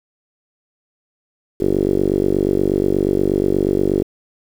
5% pulse tone with low-pass filter, 48.36 Hz, G1, 23 cents flat, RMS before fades -17 dBFS, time 1.6-4.03 s, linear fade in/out 10 ms, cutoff 380 Hz, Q 4.4, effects 7-bit

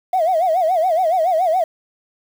triangle tone with vibrato, 690 Hz, F5, 21 cents flat, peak -10 dBFS, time 0.13-1.64 s, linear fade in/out 5 ms, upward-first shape sine, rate 7.1 Hz, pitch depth 170 cents each way, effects tanh soft clip ceiling -11 dBFS + 7-bit

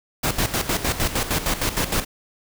pink noise with tremolo, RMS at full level -21 dBFS, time 0.23-2.05 s, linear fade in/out 10 ms, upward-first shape square, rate 6.5 Hz, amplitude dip 70%, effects none

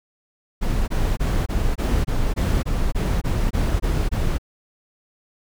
brown noise bursts, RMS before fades -20 dBFS, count 13, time 0.61-4.384 s, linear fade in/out 20 ms, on 270 ms, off 22 ms, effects none

